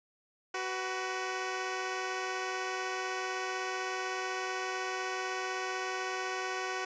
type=tone pair together; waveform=10% pulse; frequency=374.4 / 493.9 Hz; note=F#4 / B4; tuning=+20 / 0 cents; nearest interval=perfect fourth; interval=480 cents; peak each=-26 / -32 dBFS; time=0.54-6.85 s; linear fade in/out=5 ms; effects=resampled to 16000 Hz